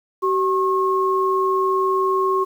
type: tone pair together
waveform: sine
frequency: 380.9 / 1083 Hz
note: G4 / C#6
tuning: -50 / -41 cents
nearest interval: octave + tritone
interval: 1809 cents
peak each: -19 dBFS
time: 0.22-2.45 s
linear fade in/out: 20 ms
effects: 8-bit

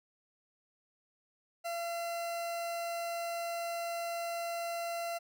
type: tone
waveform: 40% pulse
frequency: 681 Hz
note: F5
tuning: 44 cents flat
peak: -34 dBFS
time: 1.64-5.19 s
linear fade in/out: 20 ms
effects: none

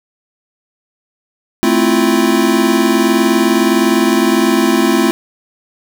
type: chord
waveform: square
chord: F major seventh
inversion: first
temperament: equal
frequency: 220 / 261.6 / 329.6 / 349.2 Hz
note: A3 / C4 / E4 / F4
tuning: 0 / 0 / 0 / 0 cents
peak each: -16 dBFS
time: 1.63-5.11 s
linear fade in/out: 0 ms
effects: none

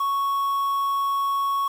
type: tone with quantisation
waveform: triangle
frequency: 1108.7 Hz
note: C#6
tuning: in tune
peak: -19 dBFS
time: 0-1.68 s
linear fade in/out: 5 ms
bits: 7
effects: none

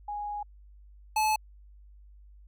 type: tone pair in turn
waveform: sine / square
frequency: 828 / 863 Hz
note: G#5 / A5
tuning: -5 / -34 cents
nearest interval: minor second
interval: 71 cents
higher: second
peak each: -32 / -24 dBFS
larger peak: second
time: 0.08-0.43 / 1.16-1.36 s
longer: first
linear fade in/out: 5 ms
effects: added 50 Hz sine -50 dBFS peak until 2.47 s

